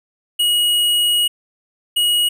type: tone pair in turn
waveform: square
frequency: 2899 / 2899 Hz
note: F#7 / F#7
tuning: -36 / -36 cents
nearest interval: unison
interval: 0 cents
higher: neither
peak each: -14 dBFS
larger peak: neither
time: 0.39-1.28 / 1.96-2.29 s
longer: first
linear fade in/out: 10 ms
effects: none